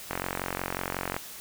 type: click train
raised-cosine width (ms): 0.5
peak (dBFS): -14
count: 49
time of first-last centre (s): 0.11-1.165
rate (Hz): 45.5
effects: white hiss -43 dBFS RMS until 1.4 s